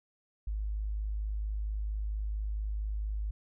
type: tone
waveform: sine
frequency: 52.2 Hz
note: G#1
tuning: 10 cents sharp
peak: -31 dBFS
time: 0.47-3.31 s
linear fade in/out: 5 ms
effects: none